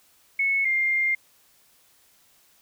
sine tone pair in turn, 2200 / 2110 Hz, C#7 / C7, -14 / +14 cents, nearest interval minor second, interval 72 cents, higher first, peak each -20 dBFS, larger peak neither, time 0.39-0.65 / 0.65-1.15 s, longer second, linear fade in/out 5 ms, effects white hiss -60 dBFS RMS until 2.61 s

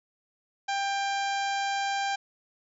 harmonic tone, 793 Hz, G5, 20 cents sharp, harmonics 1 / 2 / 3 / 4 / 5 / 6 / 7 / 8 / 9, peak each -28 / -34 / -38 / -40 / -42 / -44 / -45 / -46 / -47 dBFS, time 0.68-2.16 s, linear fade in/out 10 ms, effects none

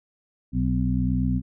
harmonic tone with a mistuned harmonic, 61.74 Hz, B1, in tune, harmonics 1 / 2 / 3 / 4, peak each -26 / -26 / -26 / -26 dBFS, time 0.52-1.42 s, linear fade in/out 50 ms, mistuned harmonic 4, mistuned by +47 cents, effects none

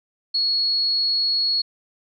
sine tone, 4342 Hz, C#8, 37 cents flat, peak -18 dBFS, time 0.34-1.62 s, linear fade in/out 10 ms, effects none

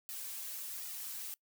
blue noise with flanger, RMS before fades -43 dBFS, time 0.09-1.34 s, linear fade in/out 0 ms, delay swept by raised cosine 1.8 to 5.8 ms, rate 1.3 Hz, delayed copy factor -0.9, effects noise-tail reverb RT60 0.1 s tail -23 dB re dry

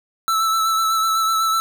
square tone with vibrato, 1318.5 Hz, E6, in tune, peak -17 dBFS, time 0.28-1.6 s, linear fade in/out 0 ms, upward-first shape sine, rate 8 Hz, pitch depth 22 cents each way, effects none

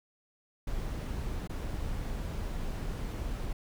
brown noise with dropouts, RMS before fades -35 dBFS, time 0.67-3.53 s, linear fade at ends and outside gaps 5 ms, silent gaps 1.475-1.494 s, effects none

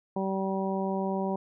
harmonic tone, 192.5 Hz, G3, 31 cents flat, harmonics 1 / 2 / 3 / 4 / 5, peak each -30 / -33 / -35 / -36 / -37 dBFS, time 0.16-1.36 s, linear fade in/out 5 ms, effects none

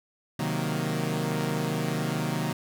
sawtooth chord, C half-diminished seventh, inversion none, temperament equal, 130.81 / 155.56 / 185 / 233.1 Hz, C3 / Eb3 / Gb3 / Bb3, 0 / 0 / 0 / 0 cents, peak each -29 / -26 / -30 / -29 dBFS, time 0.39-2.53 s, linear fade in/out 5 ms, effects none

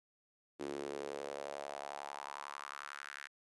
sawtooth tone with high-pass filter sweep, 71.1 Hz, C#2, 45 cents sharp, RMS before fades -45 dBFS, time 0.59-3.28 s, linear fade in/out 20 ms, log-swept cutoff 330 to 1700 Hz, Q 3.3, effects resampled to 24000 Hz

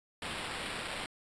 violet noise with sample-and-hold, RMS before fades -39 dBFS, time 0.22-1.06 s, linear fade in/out 2 ms, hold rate 6300 Hz, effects resampled to 22050 Hz

